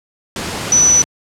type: tone in noise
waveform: sine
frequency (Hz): 5960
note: F#8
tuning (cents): +12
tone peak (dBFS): -7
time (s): 0.72-1.02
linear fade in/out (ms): 2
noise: pink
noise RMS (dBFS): -22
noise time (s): 0.36-1.04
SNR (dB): +12
effects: high-pass 80 Hz 12 dB/octave + low-pass 9000 Hz 12 dB/octave